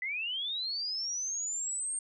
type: linear sweep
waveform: sine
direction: up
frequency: 1975.5 to 8720 Hz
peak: -32 dBFS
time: 0.02-1.99 s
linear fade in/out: 2 ms
effects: none